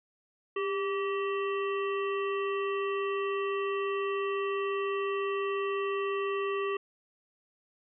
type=harmonic tone with a mistuned harmonic; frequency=384.7 Hz; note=G4; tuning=33 cents flat; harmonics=1 / 3 / 5 / 7 / 8; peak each=-30 / -35 / -42 / -41 / -49 dBFS; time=0.56-6.77 s; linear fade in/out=5 ms; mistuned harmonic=1; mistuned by=+58 cents; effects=none